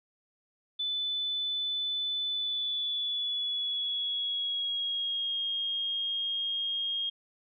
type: tone with pitch glide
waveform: sine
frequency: 3500 to 3247 Hz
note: A7 to G#7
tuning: -10 to -40 cents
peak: -29 dBFS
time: 0.79-7.1 s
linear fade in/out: 10 ms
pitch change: -130 cents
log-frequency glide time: 2.3-5.39 s
effects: none